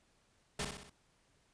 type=noise with echo; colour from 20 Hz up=pink; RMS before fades=-37 dBFS; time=0.59-0.65 s; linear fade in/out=5 ms; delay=62 ms; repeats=4; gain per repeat=-5 dB; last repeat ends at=0.898 s; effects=pink hiss -72 dBFS RMS until 1.53 s + resampled to 22050 Hz